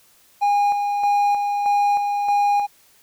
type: tone with tremolo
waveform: triangle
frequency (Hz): 816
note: G#5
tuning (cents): -31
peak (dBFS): -13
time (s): 0.41-2.67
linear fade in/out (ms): 20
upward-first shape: square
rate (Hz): 1.6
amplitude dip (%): 40
effects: white hiss -55 dBFS RMS until 3.02 s